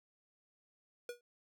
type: tone with exponential decay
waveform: square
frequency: 482.6 Hz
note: B4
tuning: 40 cents flat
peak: -38 dBFS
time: 1.09-1.21 s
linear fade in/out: 2 ms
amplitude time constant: 26 ms
effects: none